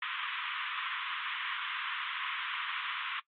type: band-pass noise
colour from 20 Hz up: pink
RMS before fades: -37 dBFS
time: 0.02-3.2 s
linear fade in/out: 5 ms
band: 1000 to 3500 Hz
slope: 96 dB/octave
effects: noise-tail reverb RT60 0.1 s tail -19 dB re dry + AAC 48 kbps